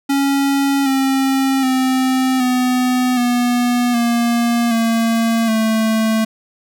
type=tone with pitch steps; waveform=square; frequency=277.2 / 268.4 / 259.8 / 251.6 / 243.6 / 235.8 / 228.3 / 221 Hz; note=C#4 / C4 / C4 / B3 / B3 / A#3 / A#3 / A3; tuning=0 / +44 / -12 / +32 / -24 / +20 / -36 / +8 cents; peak=-14 dBFS; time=0.09-6.25 s; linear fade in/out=10 ms; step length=770 ms; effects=none